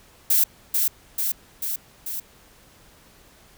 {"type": "noise with echo", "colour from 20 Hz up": "violet", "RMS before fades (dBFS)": -18, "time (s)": [0.3, 0.44], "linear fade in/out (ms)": 5, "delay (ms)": 440, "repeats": 4, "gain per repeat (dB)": -3, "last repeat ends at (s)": 2.2, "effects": ["pink hiss -53 dBFS RMS until 3.57 s"]}